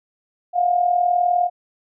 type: tone with amplitude modulation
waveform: sine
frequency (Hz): 710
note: F5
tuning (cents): +28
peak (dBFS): -12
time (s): 0.53-1.5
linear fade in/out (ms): 50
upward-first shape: sine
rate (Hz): 39.9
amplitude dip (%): 65
effects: none